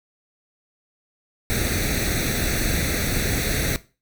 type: noise with comb filter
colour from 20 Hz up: pink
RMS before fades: -23 dBFS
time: 1.5-3.76 s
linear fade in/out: 0 ms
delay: 0.49 ms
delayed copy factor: +0.8
effects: noise-tail reverb RT60 0.3 s tail -17 dB re dry